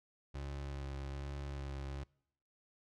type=tone with vibrato; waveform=30% pulse; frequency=69.3 Hz; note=C#2; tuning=in tune; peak=-38 dBFS; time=0.34-2.04 s; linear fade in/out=10 ms; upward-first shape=sine; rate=1.2 Hz; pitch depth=19 cents each way; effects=noise-tail reverb RT60 0.7 s tail -24 dB re dry + low-pass 6000 Hz 12 dB/octave